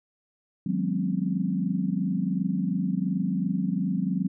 sine tone cluster, 156 / 182.7 / 205.5 / 250.4 / 271.5 Hz, D#3 / F#3 / G#3 / B3 / C#4, +5 / -22 / -18 / +24 / -36 cents, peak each -35 / -26 / -30 / -33 / -34 dBFS, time 0.66-4.28 s, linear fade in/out 5 ms, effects none

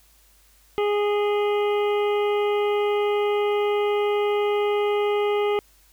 harmonic tone with a mistuned harmonic, 413 Hz, G#4, 10 cents flat, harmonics 1 / 2 / 3 / 5 / 6 / 7 / 8, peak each -20 / -29 / -32 / -35 / -40 / -39 / -43 dBFS, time 0.78-5.59 s, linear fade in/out 0 ms, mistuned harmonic 8, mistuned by -63 cents, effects added 50 Hz sine -58 dBFS peak until 5.92 s + white hiss -58 dBFS RMS until 5.92 s

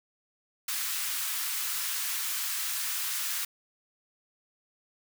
white high-pass noise, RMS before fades -32 dBFS, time 0.68-3.45 s, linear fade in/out 5 ms, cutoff 1100 Hz, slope 24 dB/octave, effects none

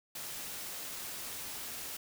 white noise, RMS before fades -42 dBFS, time 0.15-1.97 s, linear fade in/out 5 ms, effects none

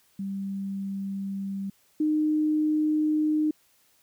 sine tone pair in turn, 195.9 / 306.4 Hz, G3 / D#4, -1 / -27 cents, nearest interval minor sixth, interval 774 cents, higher second, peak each -29 / -21 dBFS, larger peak second, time 0.19-1.7 / 2-3.51 s, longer neither, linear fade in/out 5 ms, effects white hiss -64 dBFS RMS until 4.02 s

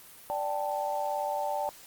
sine chord, D suspended fourth, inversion none, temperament just, 587.3 / 783.1 / 881 Hz, D5 / G5 / A5, 0 / -2 / +2 cents, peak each -33 dBFS, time 0.3-1.69 s, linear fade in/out 0 ms, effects white hiss -51 dBFS RMS until 1.86 s + Opus 32 kbps

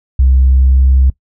sine tone with pitch glide, 65.2 to 65.88 Hz, C2 to C2, -5 to +12 cents, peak -4 dBFS, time 0.19-1.1 s, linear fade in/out 5 ms, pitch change +17 cents, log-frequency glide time 0.3-0.87 s, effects noise-tail reverb RT60 0.1 s tail -20 dB re dry + tanh soft clip ceiling -2 dBFS

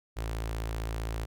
sawtooth tone with notch filter, 55.4 Hz, A1, 13 cents sharp, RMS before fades -34 dBFS, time 0.16-1.26 s, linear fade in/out 20 ms, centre 200 Hz, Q 1.4, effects none

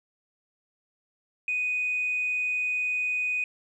sine tone, 2489 Hz, D#7, in tune, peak -24 dBFS, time 1.48-3.44 s, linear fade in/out 2 ms, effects tanh soft clip ceiling -20 dBFS

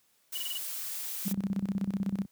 blue noise, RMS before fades -37 dBFS, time 0.32-1.33 s, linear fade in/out 10 ms
triangle tone bursts, 2934 Hz, F#7, 15 cents flat, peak -32 dBFS, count 5, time 0.35-0.577 s, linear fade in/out 5 ms, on 27 ms, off 23 ms
sine tone with tremolo, 196 Hz, G3, in tune, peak -26 dBFS, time 1.25-2.26 s, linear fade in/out 20 ms, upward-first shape square, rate 16 Hz, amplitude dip 80%
effects white hiss -69 dBFS RMS until 2.31 s + high-pass 60 Hz 12 dB/octave

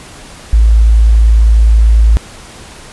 sine tone, 55 Hz, A1, in tune, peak -3 dBFS, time 0.53-2.17 s, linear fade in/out 0 ms, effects pink hiss -33 dBFS RMS until 2.92 s + resampled to 24000 Hz

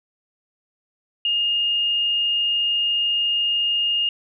sine tone, 2837 Hz, F7, 27 cents sharp, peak -18 dBFS, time 1.25-4.09 s, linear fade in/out 2 ms, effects none

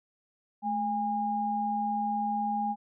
sine tone pair together, 216 / 816 Hz, A3 / G#5, -32 / -31 cents, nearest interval octave + major seventh, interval 2301 cents, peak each -33 / -28 dBFS, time 0.62-2.76 s, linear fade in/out 50 ms, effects none

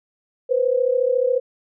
sine tone pair together, 489.2 / 523.3 Hz, B4 / C5, -16 / 0 cents, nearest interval minor second, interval 116 cents, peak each -19 dBFS, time 0.49-1.4 s, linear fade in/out 20 ms, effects none

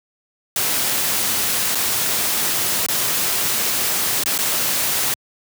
white noise with dropouts, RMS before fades -20 dBFS, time 0.56-5.14 s, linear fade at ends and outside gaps 1 ms, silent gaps 1.749-1.754 / 2.863-2.885 / 4.236-4.259 / 4.378-4.388 s, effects high-pass 80 Hz 12 dB/octave

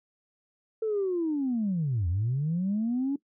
sine linear two-way sweep, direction down then up, 450 to 81.7 to 286 Hz, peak -24 dBFS, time 0.82-3.16 s, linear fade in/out 5 ms, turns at 2.08 s, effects noise-tail reverb RT60 0.1 s tail -19 dB re dry + tanh soft clip ceiling -21 dBFS

